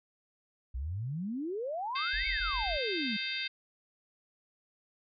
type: exponential two-way sweep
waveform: sine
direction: up then down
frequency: 58.1 to 2258 to 195.7 Hz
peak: -33 dBFS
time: 0.74-3.17 s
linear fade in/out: 10 ms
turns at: 2.27 s
type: harmonic tone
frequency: 523.3 Hz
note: C5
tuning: in tune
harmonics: 3 / 4 / 5 / 6 / 7 / 8 / 9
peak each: -42 / -39 / -39 / -45 / -38 / -49 / -41 dBFS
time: 1.95-3.48 s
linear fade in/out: 10 ms
type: tone bursts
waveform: sine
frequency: 46.25 Hz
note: F#1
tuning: in tune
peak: -36 dBFS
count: 5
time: 2.13-2.772 s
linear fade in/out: 10 ms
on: 110 ms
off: 23 ms
effects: none